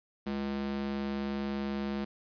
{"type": "tone with high-pass filter", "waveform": "square", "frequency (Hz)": 69.3, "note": "C#2", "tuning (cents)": 0, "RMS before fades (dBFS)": -34, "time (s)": [0.26, 2.05], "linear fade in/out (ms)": 10, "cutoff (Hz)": 210, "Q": 2, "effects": ["resampled to 11025 Hz", "11-bit"]}